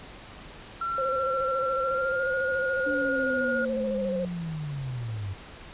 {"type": "tone with pitch glide", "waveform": "sine", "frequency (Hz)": [1358, 1432.9], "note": ["F6", "F6"], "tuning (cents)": [-49, 44], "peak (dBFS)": -27, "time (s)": [0.81, 3.65], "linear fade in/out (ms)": 5, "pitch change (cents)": 93, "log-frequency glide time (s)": [1.82, 2.33]}
{"type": "tone with vibrato", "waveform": "sine", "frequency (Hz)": 526, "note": "C5", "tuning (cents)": 9, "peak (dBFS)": -27, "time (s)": [0.98, 4.25], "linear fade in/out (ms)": 2, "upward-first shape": "square", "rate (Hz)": 14, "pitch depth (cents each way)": 36}
{"type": "linear sweep", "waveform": "sine", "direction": "down", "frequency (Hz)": [293.7, 93.2], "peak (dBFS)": -30, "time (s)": [2.86, 5.34], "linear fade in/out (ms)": 10}
{"effects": ["pink hiss -45 dBFS RMS until 5.73 s", "resampled to 8000 Hz"]}